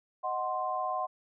sine chord, C diminished, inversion first, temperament equal, 622.3 / 740 / 1046.5 Hz, Eb5 / Gb5 / C6, 0 / 0 / 0 cents, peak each -37 / -33 / -33 dBFS, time 0.23-1.07 s, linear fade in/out 20 ms, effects none

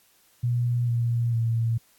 sine tone with pitch steps, 120.9 / 118.2 / 115 Hz, B2 / A#2 / A#2, -36 / +24 / -23 cents, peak -21 dBFS, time 0.43-1.78 s, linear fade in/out 10 ms, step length 450 ms, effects white hiss -61 dBFS RMS until 1.98 s + AAC 64 kbps

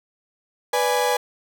35% pulse chord, G# diminished, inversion first, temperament equal, 493.9 / 587.3 / 830.6 Hz, B4 / D5 / G#5, 0 / 0 / 0 cents, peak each -20 / -25 / -21 dBFS, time 0.73-1.17 s, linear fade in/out 5 ms, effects none

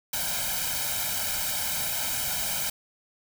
white noise with comb filter, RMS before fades -29 dBFS, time 0.13-2.7 s, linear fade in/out 5 ms, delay 1.3 ms, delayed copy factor +0.95, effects none

